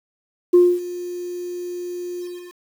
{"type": "tone with ADSR envelope", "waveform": "sine", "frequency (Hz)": 354.6, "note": "F4", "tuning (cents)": 26, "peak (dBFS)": -6, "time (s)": [0.53, 2.57], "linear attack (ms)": 13, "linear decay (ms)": 250, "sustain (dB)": -20, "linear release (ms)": 380, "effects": ["tanh soft clip ceiling -5 dBFS", "7-bit"]}